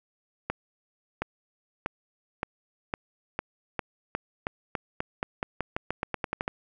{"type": "accelerating click train", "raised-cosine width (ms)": 0.5, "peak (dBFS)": -13, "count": 22, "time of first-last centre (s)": [0.5, 6.479], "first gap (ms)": 720, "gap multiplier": 0.89, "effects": []}